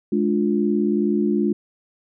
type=chord; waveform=sine; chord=D diminished; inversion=second; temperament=just; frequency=211.4 / 293.7 / 352.4 Hz; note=Ab3 / D4 / F4; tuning=+31 / 0 / +16 cents; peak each=-20 / -23 / -22 dBFS; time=0.12-1.53 s; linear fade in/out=5 ms; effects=none